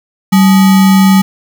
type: tone with sample-and-hold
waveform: sine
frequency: 192 Hz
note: G3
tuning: 36 cents flat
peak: -3 dBFS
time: 0.32-1.22 s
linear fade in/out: 10 ms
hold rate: 1050 Hz
effects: none